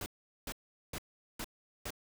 pink noise bursts, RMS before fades -40 dBFS, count 5, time 0.01-1.905 s, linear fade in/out 2 ms, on 51 ms, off 410 ms, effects none

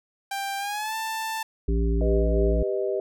sawtooth tone with pitch glide, 790 to 886.7 Hz, G5 to A5, +13 to +13 cents, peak -24 dBFS, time 0.31-1.43 s, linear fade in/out 5 ms, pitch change +200 cents, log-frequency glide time 0.58-0.95 s
harmonic tone, 56.5 Hz, A1, 47 cents sharp, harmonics 1 / 3 / 5 / 7, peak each -21 / -30 / -32 / -30 dBFS, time 1.68-2.63 s, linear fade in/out 5 ms
sine chord, G augmented, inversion none, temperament equal, 392 / 493.9 / 622.3 Hz, G4 / B4 / D#5, 0 / 0 / 0 cents, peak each -26 / -30 / -29 dBFS, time 2.01-3 s, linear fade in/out 2 ms
effects none

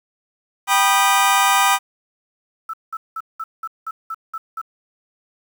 sawtooth chord, G augmented, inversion none, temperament just, 784 / 980 / 1225 Hz, G5 / B5 / D#6, 0 / -14 / -27 cents, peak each -14 dBFS, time 0.67-1.79 s, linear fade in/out 50 ms
sine tone bursts, 1318.5 Hz, E6, in tune, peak -24 dBFS, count 9, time 2.69-4.615 s, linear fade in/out 5 ms, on 45 ms, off 190 ms
effects 8-bit

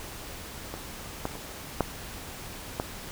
clicks, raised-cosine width 1 ms, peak -21 / -14 / -26 / -9 / -13 dBFS, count 5, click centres 0.74 / 1.254 / 1.354 / 1.807 / 2.799 s, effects pink hiss -41 dBFS RMS until 3.11 s

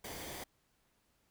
pink noise with comb filter, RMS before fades -45 dBFS, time 0.04-0.44 s, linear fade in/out 5 ms, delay 0.74 ms, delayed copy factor -0.5, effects pink hiss -75 dBFS RMS until 1.3 s

